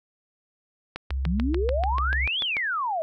click train, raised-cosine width 0.3 ms, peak -15 dBFS, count 12, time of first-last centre 0.96-2.568 s, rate 6.84 Hz
sine tone with vibrato, 66.5 Hz, C2, 29 cents sharp, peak -24 dBFS, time 1.1-2.28 s, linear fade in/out 20 ms, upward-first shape sine, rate 17 Hz, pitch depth 35 cents each way
sine exponential two-way sweep, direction up then down, 155.56 to 3520 to 615 Hz, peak -24 dBFS, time 1.26-3.02 s, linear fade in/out 0 ms, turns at 2.41 s
effects none

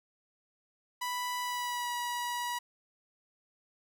sawtooth tone with pitch glide, 987.8 to 968 Hz, B5 to B5, 0 to -35 cents, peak -29 dBFS, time 1.01-2.59 s, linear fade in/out 10 ms, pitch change -35 cents, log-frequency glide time 1.41-1.92 s, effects none

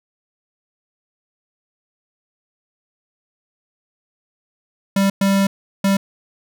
square tone bursts at uneven times, 196.3 Hz, G3, 3 cents sharp, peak -14 dBFS, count 3, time 4.96-5.1 / 5.21-5.47 / 5.84-5.97 s, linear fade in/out 5 ms, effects none

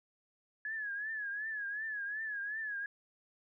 sine tone with vibrato, 1693 Hz, G#6, 33 cents sharp, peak -36 dBFS, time 0.65-2.86 s, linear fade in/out 2 ms, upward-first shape triangle, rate 2.7 Hz, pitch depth 110 cents each way, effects none

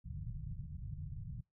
white low-pass noise, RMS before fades -44 dBFS, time 0.04-1.41 s, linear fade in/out 10 ms, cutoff 160 Hz, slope 48 dB/octave, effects noise-tail reverb RT60 0.2 s tail -24 dB re dry

